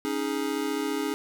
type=chord; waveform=square; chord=C# suspended second; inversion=none; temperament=just; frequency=277.2 / 311.8 / 415.8 Hz; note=C#4 / D#4 / G#4; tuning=0 / +4 / +2 cents; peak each=-32 dBFS; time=0.05-1.14 s; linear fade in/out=0 ms; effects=none